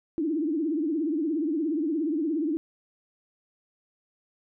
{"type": "tone with vibrato", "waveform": "sine", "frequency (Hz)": 311.1, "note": "D#4", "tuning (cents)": 0, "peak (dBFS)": -24, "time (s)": [0.18, 2.57], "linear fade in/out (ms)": 0, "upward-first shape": "triangle", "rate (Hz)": 17, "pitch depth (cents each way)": 190, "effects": []}